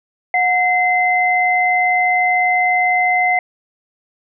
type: tone pair together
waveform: sine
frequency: 729 / 2062 Hz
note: F#5 / C7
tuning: -26 / -26 cents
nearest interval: octave + tritone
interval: 1800 cents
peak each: -15 dBFS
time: 0.34-3.39 s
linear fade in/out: 2 ms
effects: none